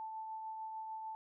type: tone with tremolo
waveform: sine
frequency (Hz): 880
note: A5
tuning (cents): 0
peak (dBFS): -40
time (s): 0-1.15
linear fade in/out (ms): 0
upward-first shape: triangle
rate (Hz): 6.7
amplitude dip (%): 30
effects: none